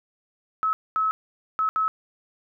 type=tone bursts at uneven times; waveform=sine; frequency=1292 Hz; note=E6; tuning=35 cents flat; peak=-20 dBFS; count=4; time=0.63-0.73 / 0.96-1.11 / 1.59-1.69 / 1.76-1.88 s; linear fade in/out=0 ms; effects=none